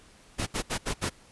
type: noise bursts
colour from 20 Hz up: pink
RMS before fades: -29 dBFS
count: 5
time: 0.38-1.099 s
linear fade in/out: 20 ms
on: 87 ms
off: 71 ms
effects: pink hiss -56 dBFS RMS until 1.31 s + resampled to 24000 Hz